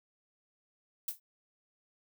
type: noise with exponential decay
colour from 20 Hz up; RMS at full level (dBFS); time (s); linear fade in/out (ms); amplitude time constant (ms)
violet; -30; 1.08-1.2; 5; 24
effects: none